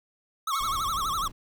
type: tone with vibrato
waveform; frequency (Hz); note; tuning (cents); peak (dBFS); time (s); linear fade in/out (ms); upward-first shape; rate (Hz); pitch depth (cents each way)
square; 1198; D6; +34; -27; 0.47-1.28; 5; sine; 12; 190
type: tone with exponential decay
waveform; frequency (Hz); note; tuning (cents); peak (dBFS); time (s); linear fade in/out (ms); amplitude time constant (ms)
sawtooth; 1100; C#6; -14; -28; 0.53-1.32; 2; 170
type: noise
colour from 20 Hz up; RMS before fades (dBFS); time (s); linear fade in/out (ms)
brown; -40; 0.6-1.32; 10
effects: none